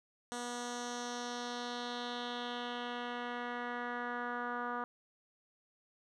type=tone with low-pass filter sweep; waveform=10% pulse; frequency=242.4 Hz; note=B3; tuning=32 cents flat; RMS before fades=-40 dBFS; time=0.32-4.84 s; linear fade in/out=0 ms; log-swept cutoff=8000 to 1300 Hz; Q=2.5; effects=none